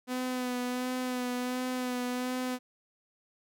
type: tone with vibrato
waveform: sawtooth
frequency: 250.7 Hz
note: B3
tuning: 26 cents sharp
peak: -27 dBFS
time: 0.07-2.59 s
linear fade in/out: 50 ms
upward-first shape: sine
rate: 1.4 Hz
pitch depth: 24 cents each way
effects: none